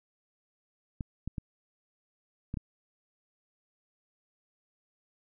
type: clicks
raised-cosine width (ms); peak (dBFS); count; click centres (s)
5; -22; 5; 1.008 / 1.276 / 1.382 / 2.541 / 2.572
effects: none